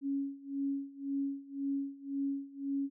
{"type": "tone with tremolo", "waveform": "sine", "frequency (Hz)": 277.2, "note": "C#4", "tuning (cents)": 0, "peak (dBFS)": -30, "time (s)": [0.01, 2.9], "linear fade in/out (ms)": 50, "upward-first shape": "sine", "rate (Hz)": 1.9, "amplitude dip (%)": 90, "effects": []}